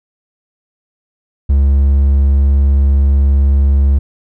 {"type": "tone", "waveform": "triangle", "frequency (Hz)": 69.3, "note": "C#2", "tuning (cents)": 0, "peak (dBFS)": -5, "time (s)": [1.49, 3.99], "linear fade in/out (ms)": 10, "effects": []}